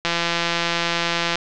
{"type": "click train", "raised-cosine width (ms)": 0.2, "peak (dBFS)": -3, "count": 223, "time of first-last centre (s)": [0.05, 1.356], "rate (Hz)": 170, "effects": ["low-pass 5000 Hz 12 dB/octave"]}